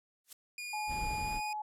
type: noise with exponential growth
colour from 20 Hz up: blue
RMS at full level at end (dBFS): -40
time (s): 0.24-0.33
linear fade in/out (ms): 5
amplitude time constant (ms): 18
type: tone with pitch glide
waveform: sawtooth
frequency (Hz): 2436 to 2469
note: D#7 to D#7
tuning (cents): -37 to -14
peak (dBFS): -36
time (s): 0.58-1.53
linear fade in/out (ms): 2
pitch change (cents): +23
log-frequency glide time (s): 1.18-1.4
type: tone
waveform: sine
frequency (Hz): 849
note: G#5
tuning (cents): +38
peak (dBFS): -35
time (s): 0.73-1.62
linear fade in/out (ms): 5
type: noise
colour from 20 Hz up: brown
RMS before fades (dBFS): -40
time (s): 0.87-1.41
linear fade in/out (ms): 50
effects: low-pass 12000 Hz 12 dB/octave